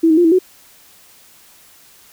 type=tone with pitch steps; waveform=sine; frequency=327.5 / 315.2 / 349.7 / 325.1 / 369.3 Hz; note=E4 / D#4 / F4 / E4 / F#4; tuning=-11 / +23 / +2 / -24 / -3 cents; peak=-8 dBFS; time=0.03-0.39 s; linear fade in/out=10 ms; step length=72 ms; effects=white hiss -47 dBFS RMS until 2.12 s